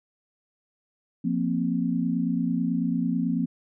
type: chord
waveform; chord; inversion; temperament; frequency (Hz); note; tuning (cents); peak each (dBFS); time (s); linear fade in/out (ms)
sine; F suspended fourth; none; just; 174.61 / 232.8 / 261.9; F3 / Bb3 / C4; 0 / -2 / +2; -27; 1.24-3.46; 10
effects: none